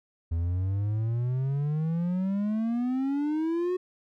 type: exponential sweep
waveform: triangle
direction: up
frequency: 81.4 to 370 Hz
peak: -23 dBFS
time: 0.31-3.77 s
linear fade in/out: 10 ms
effects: none